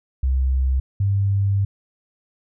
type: tone pair in turn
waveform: sine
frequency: 65.41 / 99.14 Hz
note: C2 / G2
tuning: 0 / +20 cents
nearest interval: perfect fifth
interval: 720 cents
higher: second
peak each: -16 dBFS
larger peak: neither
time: 0.23-0.8 / 1-1.65 s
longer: second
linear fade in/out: 5 ms
effects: none